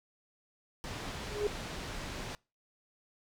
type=low-pass noise; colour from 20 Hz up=pink; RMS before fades=-41 dBFS; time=0.84-2.35 s; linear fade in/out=0 ms; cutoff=5900 Hz; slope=12 dB/octave
type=tone with exponential growth; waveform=sine; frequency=415.3 Hz; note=G#4; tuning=in tune; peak=-25 dBFS; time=1.17-1.47 s; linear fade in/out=2 ms; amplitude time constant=65 ms
effects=noise-tail reverb RT60 0.3 s tail -25 dB re dry